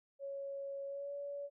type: tone with pitch glide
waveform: sine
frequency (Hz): 554.4 to 568.3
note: C#5 to C#5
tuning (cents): 0 to +43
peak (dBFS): -40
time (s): 0.19-1.5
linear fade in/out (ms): 50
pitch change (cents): +43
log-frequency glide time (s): 0.86-1.13
effects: none